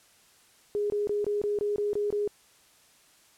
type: tone bursts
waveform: sine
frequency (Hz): 413.3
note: G#4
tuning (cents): -8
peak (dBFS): -25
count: 9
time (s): 0.75-2.276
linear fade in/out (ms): 0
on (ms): 150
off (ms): 22
effects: white hiss -60 dBFS RMS until 3.37 s + low-pass 11000 Hz 12 dB/octave